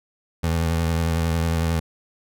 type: tone with vibrato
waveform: 25% pulse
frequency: 82.41 Hz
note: E2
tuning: in tune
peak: -16 dBFS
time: 0.43-1.8 s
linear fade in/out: 10 ms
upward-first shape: sine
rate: 11 Hz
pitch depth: 34 cents each way
effects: none